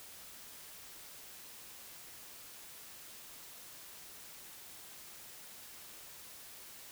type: silence
effects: white hiss -52 dBFS RMS until 6.91 s